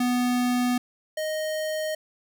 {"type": "tone pair in turn", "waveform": "square", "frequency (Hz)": [246.9, 622.1], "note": ["B3", "D#5"], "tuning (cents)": [0, 0], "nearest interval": "octave + major third", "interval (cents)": 1600, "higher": "second", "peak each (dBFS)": [-22, -27], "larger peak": "first", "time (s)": [[0, 0.78], [1.17, 1.95]], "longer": "neither", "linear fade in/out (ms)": 5, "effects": []}